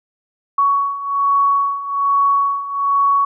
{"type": "beating tone pair", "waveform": "sine", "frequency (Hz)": [1118, 1119.2], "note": ["C#6", "C#6"], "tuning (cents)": [14, 16], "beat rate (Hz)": 1.2, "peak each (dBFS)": [-19, -15], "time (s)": [0.58, 3.25], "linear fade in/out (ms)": 5, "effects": []}